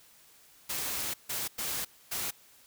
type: noise bursts at uneven times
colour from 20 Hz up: white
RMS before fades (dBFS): -34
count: 4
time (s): 0.69-1.14 / 1.29-1.48 / 1.58-1.85 / 2.11-2.31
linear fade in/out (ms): 10
effects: white hiss -59 dBFS RMS until 2.66 s